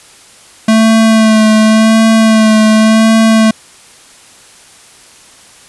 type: tone with vibrato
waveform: square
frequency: 220 Hz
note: A3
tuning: in tune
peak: -5 dBFS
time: 0.68-3.51 s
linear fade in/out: 5 ms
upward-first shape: sine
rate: 0.9 Hz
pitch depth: 24 cents each way
effects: white hiss -39 dBFS RMS until 5.68 s + resampled to 24000 Hz